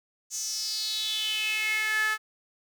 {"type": "tone with high-pass filter sweep", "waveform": "sawtooth", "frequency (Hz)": 432.1, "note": "A4", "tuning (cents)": -31, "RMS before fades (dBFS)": -29, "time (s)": [0.3, 2.18], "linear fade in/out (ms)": 50, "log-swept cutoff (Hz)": [6600, 1500], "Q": 6.3, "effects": []}